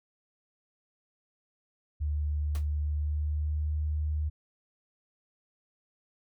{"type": "tone with pitch glide", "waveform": "sine", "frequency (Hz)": [74.4, 75.96], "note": ["D2", "D#2"], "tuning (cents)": [23, -41], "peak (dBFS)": -27, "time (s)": [2, 4.3], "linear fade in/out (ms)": 20, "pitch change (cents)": 36, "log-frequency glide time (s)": [2.85, 3.7]}
{"type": "noise with exponential decay", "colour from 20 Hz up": "pink", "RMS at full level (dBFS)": -40, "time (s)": [2.55, 2.67], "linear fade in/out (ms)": 0, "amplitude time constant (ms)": 24}
{"effects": []}